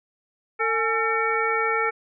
harmonic tone with a mistuned harmonic, 450.9 Hz, A4, 42 cents sharp, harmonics 1 / 2 / 3 / 4 / 5, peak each -26 / -29 / -25 / -29 / -27 dBFS, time 0.59-1.91 s, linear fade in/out 20 ms, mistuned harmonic 2, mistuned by -120 cents, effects none

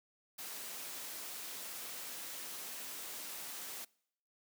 white noise, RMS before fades -45 dBFS, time 0.38-3.85 s, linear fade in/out 10 ms, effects noise-tail reverb RT60 0.7 s tail -25 dB re dry + high-pass 200 Hz 12 dB/octave

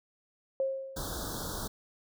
sine tone with exponential decay, 536 Hz, C5, 42 cents sharp, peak -25 dBFS, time 0.6-1.34 s, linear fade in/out 1 ms, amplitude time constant 160 ms
pink band-stop noise, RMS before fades -37 dBFS, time 0.96-1.68 s, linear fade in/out 10 ms, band 1600 to 3400 Hz, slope 96 dB/octave
effects none

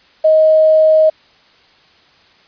sine tone with quantisation, 628 Hz, D#5, 16 cents sharp, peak -6 dBFS, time 0.24-1.1 s, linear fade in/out 10 ms, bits 6, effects white hiss -49 dBFS RMS until 2.47 s + resampled to 11025 Hz

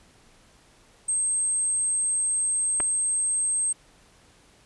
sine tone, 8372 Hz, C9, in tune, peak -22 dBFS, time 1.08-3.73 s, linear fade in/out 10 ms
clicks, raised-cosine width 0.5 ms, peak -16 dBFS, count 2, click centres 2.801 / 2.804 s
effects pink hiss -57 dBFS RMS until 4.65 s + resampled to 24000 Hz

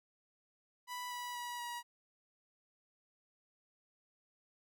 sawtooth tone with pitch steps, 987.8 / 978.1 / 968.6 / 959.1 Hz, B5 / B5 / B5 / A#5, 0 / -17 / -34 / +49 cents, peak -37 dBFS, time 0.87-1.83 s, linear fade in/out 50 ms, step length 240 ms, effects none

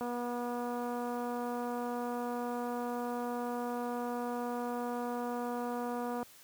click train, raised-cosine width 1 ms, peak -25 dBFS, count 1506, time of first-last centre 0.01-6.229 s, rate 242 Hz, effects white hiss -57 dBFS RMS until 6.43 s + high-pass 80 Hz 12 dB/octave

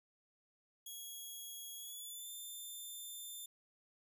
5% pulse tone with pitch glide, 3322 to 3560 Hz, G#7 to A7, 0 to +20 cents, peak -39 dBFS, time 0.86-3.46 s, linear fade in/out 5 ms, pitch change +120 cents, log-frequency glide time 1.76-2.3 s, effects none

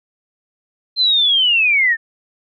sine linear sweep, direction down, 4152 to 1760 Hz, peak -11 dBFS, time 0.96-1.97 s, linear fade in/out 50 ms, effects none

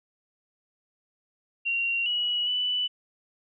sine tone with pitch steps, 2757 / 2924 / 2978 Hz, F7 / F#7 / F#7, -23 / -21 / +11 cents, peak -24 dBFS, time 1.65-2.88 s, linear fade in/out 20 ms, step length 410 ms, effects none

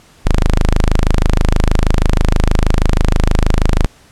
sawtooth tone, 26.28 Hz, G#0, 21 cents sharp, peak -5 dBFS, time 0.25-3.86 s, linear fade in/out 0 ms, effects pink hiss -46 dBFS RMS until 4.11 s + low-pass 10000 Hz 12 dB/octave

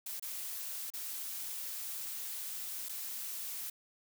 blue noise with dropouts, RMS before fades -41 dBFS, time 0.06-3.7 s, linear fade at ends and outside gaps 5 ms, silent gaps 0.197-0.224 / 0.903-0.936 / 2.887-2.892 s, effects none

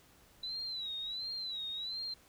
sine tone with vibrato, 3951 Hz, B7, in tune, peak -37 dBFS, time 0.43-2.14 s, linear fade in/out 5 ms, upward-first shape sine, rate 1.4 Hz, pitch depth 110 cents each way, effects pink hiss -63 dBFS RMS until 2.28 s

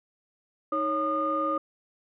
sine tone cluster, 312.5 / 553 / 1220 Hz, D#4 / C#5 / D#6, +8 / -4 / -34 cents, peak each -31 / -30 / -26 dBFS, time 0.72-1.58 s, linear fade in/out 5 ms, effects tanh soft clip ceiling -16 dBFS

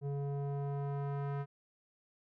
square tone with low-pass filter sweep, 141.1 Hz, C#3, 31 cents sharp, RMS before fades -37 dBFS, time 0.01-1.46 s, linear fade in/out 50 ms, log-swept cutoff 490 to 1400 Hz, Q 1.2, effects none

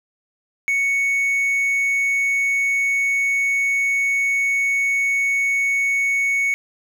triangle tone, 2220 Hz, C#7, 2 cents sharp, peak -15 dBFS, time 0.68-6.54 s, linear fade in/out 0 ms, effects none

